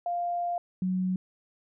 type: tone pair in turn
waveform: sine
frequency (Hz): 698.5 / 185.01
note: F5 / F#3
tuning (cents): 0 / 0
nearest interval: octave + major seventh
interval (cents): 2300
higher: first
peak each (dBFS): -27 / -25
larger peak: second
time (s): 0.06-0.58 / 0.82-1.16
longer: first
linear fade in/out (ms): 2
effects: none